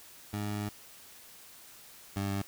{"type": "tone pair in turn", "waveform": "20% pulse", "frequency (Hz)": [103.83, 99.04], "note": ["G#2", "G2"], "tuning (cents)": [0, 18], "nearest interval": "minor second", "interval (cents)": 82, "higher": "first", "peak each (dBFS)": [-28, -26], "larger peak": "second", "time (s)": [[0.33, 0.69], [2.16, 2.42]], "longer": "first", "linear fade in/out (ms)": 5, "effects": ["white hiss -53 dBFS RMS until 2.47 s"]}